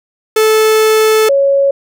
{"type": "tone pair in turn", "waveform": ["45% pulse", "sine"], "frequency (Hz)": [436.1, 554.2], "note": ["A4", "C#5"], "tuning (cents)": [-15, -1], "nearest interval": "major third", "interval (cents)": 414, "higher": "second", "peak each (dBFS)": -7, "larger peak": "neither", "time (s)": [[0.36, 1.29], [1.29, 1.71]], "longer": "first", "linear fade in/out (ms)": 5, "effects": []}